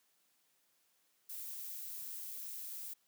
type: noise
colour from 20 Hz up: violet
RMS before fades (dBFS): -45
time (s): 1.29-2.94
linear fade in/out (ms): 10
effects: white hiss -75 dBFS RMS until 3.07 s + high-pass 150 Hz 12 dB/octave